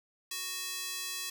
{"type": "tone with high-pass filter", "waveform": "square", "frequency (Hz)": 370, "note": "F#4", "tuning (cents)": 0, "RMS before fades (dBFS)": -38, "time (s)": [0.31, 1.3], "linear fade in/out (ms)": 5, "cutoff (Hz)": 3400, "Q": 0.68, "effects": []}